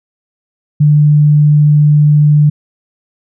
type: tone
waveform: sine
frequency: 148.8 Hz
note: D3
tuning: 23 cents sharp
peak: -4 dBFS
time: 0.8-2.5 s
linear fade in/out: 10 ms
effects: none